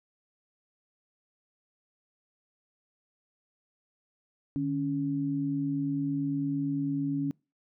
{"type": "tone pair together", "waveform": "sine", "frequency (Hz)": [149.88, 278.8], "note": ["D3", "C#4"], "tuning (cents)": [36, 10], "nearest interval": "major seventh", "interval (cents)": 1074, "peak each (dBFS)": [-33, -28], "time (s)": [4.56, 7.31], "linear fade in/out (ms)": 0, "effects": ["noise-tail reverb RT60 0.3 s tail -26 dB re dry"]}